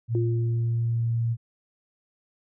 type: tone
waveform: sine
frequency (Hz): 116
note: A#2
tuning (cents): -8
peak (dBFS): -22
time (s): 0.08-1.37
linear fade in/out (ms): 50
type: tone with exponential decay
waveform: sine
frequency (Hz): 349.2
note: F4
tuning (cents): 0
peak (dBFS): -24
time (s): 0.15-1.17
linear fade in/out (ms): 1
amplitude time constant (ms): 220
effects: none